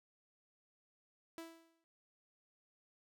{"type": "tone with exponential decay", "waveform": "sawtooth", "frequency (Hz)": 329.6, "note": "E4", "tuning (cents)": 0, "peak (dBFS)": -40, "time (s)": [1.38, 1.84], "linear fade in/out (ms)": 0, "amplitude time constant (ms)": 100, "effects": []}